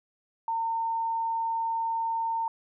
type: tone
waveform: sine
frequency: 910 Hz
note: A#5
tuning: 42 cents flat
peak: -26 dBFS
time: 0.48-2.48 s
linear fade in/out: 2 ms
effects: none